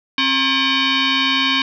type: tone with frequency modulation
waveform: sine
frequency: 406.3 Hz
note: G#4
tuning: 38 cents flat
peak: -14 dBFS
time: 0.18-1.62 s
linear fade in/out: 2 ms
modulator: 673 Hz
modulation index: 5.5
effects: none